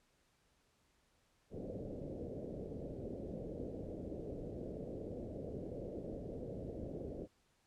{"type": "low-pass noise", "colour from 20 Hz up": "white", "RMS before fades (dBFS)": -45, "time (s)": [1.5, 7.28], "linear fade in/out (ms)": 50, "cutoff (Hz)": 570, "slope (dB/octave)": 48, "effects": ["pink hiss -75 dBFS RMS until 7.66 s", "low-pass 10000 Hz 12 dB/octave"]}